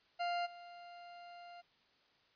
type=tone with level steps; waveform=40% pulse; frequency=698.5 Hz; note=F5; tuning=in tune; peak=-34 / -50 dBFS; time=0.19-1.62 s; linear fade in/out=20 ms; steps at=0.45 s; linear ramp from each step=20 ms; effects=white hiss -71 dBFS RMS until 2.35 s + resampled to 11025 Hz